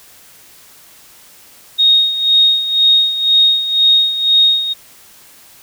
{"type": "tone with tremolo", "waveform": "sine", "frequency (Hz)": 3729, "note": "A#7", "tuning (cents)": 0, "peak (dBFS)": -6, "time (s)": [1.78, 4.74], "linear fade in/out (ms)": 20, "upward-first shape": "sine", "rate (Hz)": 2, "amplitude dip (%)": 70, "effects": ["white hiss -43 dBFS RMS until 5.62 s"]}